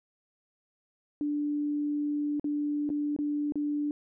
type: tone with dropouts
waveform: sine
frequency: 293.7 Hz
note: D4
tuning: in tune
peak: -27 dBFS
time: 1.21-3.91 s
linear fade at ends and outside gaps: 1 ms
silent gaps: 2.397-2.443 / 2.892-2.901 / 3.164-3.188 / 3.522-3.556 s
effects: none